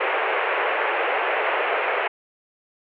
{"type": "band-pass noise", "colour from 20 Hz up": "pink", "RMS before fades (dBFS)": -23, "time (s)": [0, 2.08], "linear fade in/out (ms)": 10, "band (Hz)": [410, 2700], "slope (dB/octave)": 48, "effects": []}